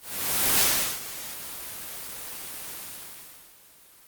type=noise with ADSR envelope; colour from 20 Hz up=white; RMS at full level=-20 dBFS; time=0.01-3.59 s; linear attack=570 ms; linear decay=410 ms; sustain=-17 dB; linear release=860 ms; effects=white hiss -53 dBFS RMS until 4.07 s + Opus 24 kbps